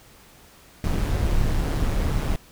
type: noise with amplitude modulation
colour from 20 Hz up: brown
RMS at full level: -20 dBFS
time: 0.84-2.36 s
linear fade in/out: 2 ms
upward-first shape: sine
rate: 149 Hz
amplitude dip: 45%
effects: pink hiss -51 dBFS RMS until 2.51 s